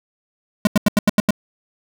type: tone bursts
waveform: square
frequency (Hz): 207.7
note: G#3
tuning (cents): 0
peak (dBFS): -11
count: 7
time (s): 0.65-1.307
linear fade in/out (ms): 2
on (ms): 21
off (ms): 85
effects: none